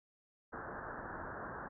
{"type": "low-pass noise", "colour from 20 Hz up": "white", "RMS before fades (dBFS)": -45, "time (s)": [0.52, 1.69], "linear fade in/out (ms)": 20, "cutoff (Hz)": 1700, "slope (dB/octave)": 96, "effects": []}